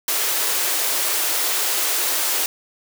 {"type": "high-pass noise", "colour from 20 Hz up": "white", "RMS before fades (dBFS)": -21, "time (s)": [0.08, 2.46], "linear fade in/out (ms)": 2, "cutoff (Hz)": 310, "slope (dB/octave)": 48, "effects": []}